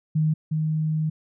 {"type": "tone pair in turn", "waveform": "sine", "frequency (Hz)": [155.56, 156.11], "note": ["D#3", "D#3"], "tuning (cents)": [0, 6], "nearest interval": "unison", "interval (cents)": 6, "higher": "second", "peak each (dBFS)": [-18, -21], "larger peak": "first", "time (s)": [[0.15, 0.34], [0.51, 1.1]], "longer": "second", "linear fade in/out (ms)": 10, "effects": []}